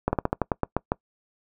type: slowing click train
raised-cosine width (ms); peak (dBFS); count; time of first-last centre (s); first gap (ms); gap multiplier
1; -8; 10; 0.08-0.919; 50; 1.15
effects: noise-tail reverb RT60 0.1 s tail -24 dB re dry